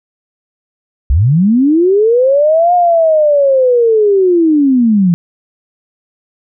sine linear two-way sweep, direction up then down, 56.8 to 718 to 165.7 Hz, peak -6 dBFS, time 1.1-5.14 s, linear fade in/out 0 ms, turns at 2.74 s, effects none

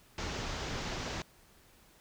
pink low-pass noise, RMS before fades -38 dBFS, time 0.18-1.22 s, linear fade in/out 2 ms, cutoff 6700 Hz, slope 48 dB/octave, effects pink hiss -62 dBFS RMS until 2 s

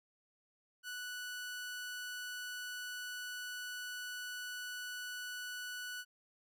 sawtooth tone, 1480 Hz, F#6, in tune, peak -38 dBFS, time 0.83-6.05 s, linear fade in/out 50 ms, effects none

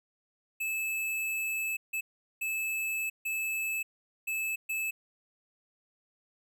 square tone bursts at uneven times, 2611 Hz, E7, 17 cents flat, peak -31 dBFS, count 6, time 0.6-1.77 / 1.93-2.01 / 2.41-3.1 / 3.25-3.83 / 4.27-4.56 / 4.69-4.91 s, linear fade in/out 10 ms, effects none

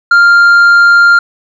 triangle tone with tanh clipping, 1396.9 Hz, F6, in tune, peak -3 dBFS, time 0.11-1.19 s, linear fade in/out 5 ms, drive 8 dB, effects none

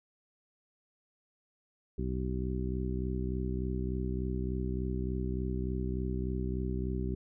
harmonic tone, 63.4 Hz, B1, 46 cents sharp, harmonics 1 / 2 / 3 / 4 / 5 / 6, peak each -34 / -38 / -38 / -42 / -43 / -40 dBFS, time 1.98-7.15 s, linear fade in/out 5 ms, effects none

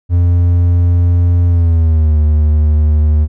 triangle tone with pitch glide, 87.31 to 76.01 Hz, F2 to D#2, 0 to -40 cents, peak -5 dBFS, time 0.09-3.28 s, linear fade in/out 50 ms, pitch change -240 cents, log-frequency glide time 1.47-2.17 s, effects none

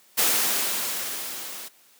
white noise with level ramp, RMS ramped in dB -20 to -38 dBFS, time 0.17-1.69 s, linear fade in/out 20 ms, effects white hiss -57 dBFS RMS until 1.99 s + high-pass 200 Hz 12 dB/octave

